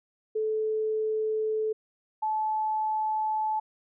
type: tone pair in turn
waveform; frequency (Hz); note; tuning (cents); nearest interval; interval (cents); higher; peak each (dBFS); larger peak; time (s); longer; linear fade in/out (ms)
sine; 434.9 / 865.8; A4 / A5; -20 / -28; octave; 1192; second; -25; neither; 0.35-1.73 / 2.22-3.6; neither; 10
effects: none